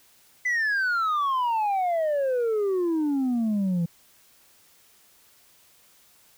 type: exponential sweep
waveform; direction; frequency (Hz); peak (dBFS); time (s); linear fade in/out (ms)
sine; down; 2024 to 165.2; -19; 0.45-3.86; 10
effects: tanh soft clip ceiling -21 dBFS + white hiss -58 dBFS RMS until 6.37 s